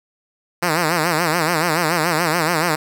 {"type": "tone with vibrato", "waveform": "5% pulse", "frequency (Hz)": 164.81, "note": "E3", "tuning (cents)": 0, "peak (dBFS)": -5, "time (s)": [0.62, 2.76], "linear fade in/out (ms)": 10, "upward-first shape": "sine", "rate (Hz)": 7, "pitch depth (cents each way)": 140, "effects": []}